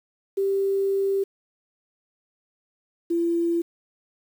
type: tone pair in turn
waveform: sine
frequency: 392 / 339.3 Hz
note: G4 / F4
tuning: 0 / -50 cents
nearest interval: major second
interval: 250 cents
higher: first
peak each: -20 dBFS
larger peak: neither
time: 0.37-1.24 / 3.1-3.62 s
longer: first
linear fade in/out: 10 ms
effects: 8-bit